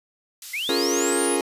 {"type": "high-pass noise", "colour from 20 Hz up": "pink", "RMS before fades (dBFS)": -38, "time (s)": [0.42, 1.27], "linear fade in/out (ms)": 2, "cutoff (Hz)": 4200, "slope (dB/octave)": 12}
{"type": "linear sweep", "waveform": "sine", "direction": "up", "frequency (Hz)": [2000, 10570], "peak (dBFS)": -25, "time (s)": [0.53, 1.37], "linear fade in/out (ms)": 10}
{"type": "chord", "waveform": "40% pulse", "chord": "Bb minor seventh", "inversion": "first", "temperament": "equal", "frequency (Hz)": [277.2, 349.2, 415.3, 466.2], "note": ["Db4", "F4", "Ab4", "Bb4"], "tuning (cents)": [0, 0, 0, 0], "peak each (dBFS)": [-26, -25, -26, -27], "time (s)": [0.69, 1.41], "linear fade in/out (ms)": 2}
{"effects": ["resampled to 32000 Hz"]}